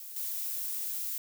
violet noise with level steps, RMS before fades -44 / -35 dBFS, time 0-1.18 s, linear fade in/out 2 ms, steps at 0.16 s, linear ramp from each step 5 ms, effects none

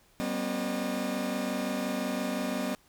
40% pulse tone cluster, 192.9 / 242.6 / 268.4 / 608 Hz, G3 / B3 / C4 / D#5, -28 / -31 / +44 / -40 cents, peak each -35 / -33 / -35 / -35 dBFS, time 0.2-2.75 s, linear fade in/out 0 ms, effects pink hiss -63 dBFS RMS until 2.88 s

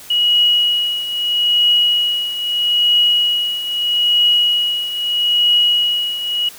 sine tone with tremolo, 2907 Hz, F#7, 31 cents flat, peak -9 dBFS, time 0.1-6.49 s, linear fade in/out 5 ms, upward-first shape triangle, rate 0.78 Hz, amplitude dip 75%, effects white hiss -38 dBFS RMS until 6.58 s

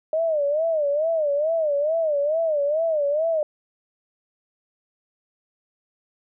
sine tone with vibrato, 613 Hz, D#5, 26 cents flat, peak -19 dBFS, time 0.13-3.43 s, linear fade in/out 2 ms, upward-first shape sine, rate 2.3 Hz, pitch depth 140 cents each way, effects none

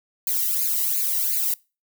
violet noise with flanger, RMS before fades -23 dBFS, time 0.27-1.54 s, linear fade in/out 2 ms, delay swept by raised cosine 0.44 to 1.05 ms, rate 2.8 Hz, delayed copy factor +0.95, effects noise-tail reverb RT60 0.3 s tail -24 dB re dry

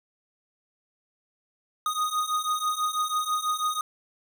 square beating tone pair, 1238 / 1244.1 Hz, D#6 / D#6, -9 / -1 cents, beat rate 6.1 Hz, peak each -30 / -28 dBFS, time 1.86-3.81 s, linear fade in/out 2 ms, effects none

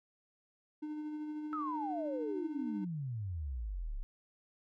triangle tone with tremolo, 303.1 Hz, D#4, 45 cents flat, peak -35 dBFS, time 0.82-2.85 s, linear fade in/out 10 ms, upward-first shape sine, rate 13 Hz, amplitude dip 30%
sine exponential sweep, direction down, 1325 to 30.77 Hz, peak -36 dBFS, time 1.53-4.03 s, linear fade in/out 0 ms
effects none

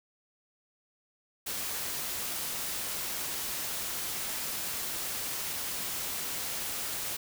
white noise, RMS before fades -35 dBFS, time 1.46-7.17 s, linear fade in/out 10 ms, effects none

